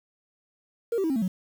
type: tone with pitch steps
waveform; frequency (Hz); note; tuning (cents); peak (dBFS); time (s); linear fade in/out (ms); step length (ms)
sine; 466.2 / 387.5 / 322.1 / 267.8 / 222.6 / 185.01; A#4 / G4 / E4 / C4 / A3 / F#3; 0 / -20 / -40 / +40 / +20 / 0; -21; 0.92-1.28; 5; 60
effects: tanh soft clip ceiling -21 dBFS + 8-bit